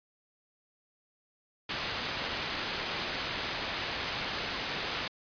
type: low-pass noise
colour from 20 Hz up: white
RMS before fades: -35 dBFS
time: 1.69-5.08 s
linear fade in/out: 5 ms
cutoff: 4200 Hz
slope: 12 dB/octave
effects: resampled to 11025 Hz